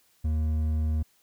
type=tone with hard clipping; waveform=triangle; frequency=77.78 Hz; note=D#2; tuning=in tune; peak=-25 dBFS; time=0.24-1.03 s; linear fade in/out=10 ms; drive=9 dB; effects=white hiss -65 dBFS RMS until 1.22 s